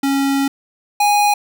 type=tone pair in turn; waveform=square; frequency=275.4 / 825.3 Hz; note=C#4 / G#5; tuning=-11 / -11 cents; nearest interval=octave + perfect fifth; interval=1900 cents; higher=second; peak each=-15 / -12 dBFS; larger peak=second; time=0.03-0.48 / 1-1.34 s; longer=first; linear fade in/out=5 ms; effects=none